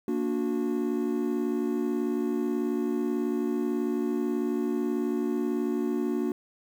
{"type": "chord", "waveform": "triangle", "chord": "Bb augmented", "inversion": "none", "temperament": "just", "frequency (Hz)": [233.1, 291.4, 364.2], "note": ["Bb3", "D4", "F#4"], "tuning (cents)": [0, -13, -27], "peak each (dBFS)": -28, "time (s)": [0.08, 6.32], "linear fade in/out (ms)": 2, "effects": ["9-bit"]}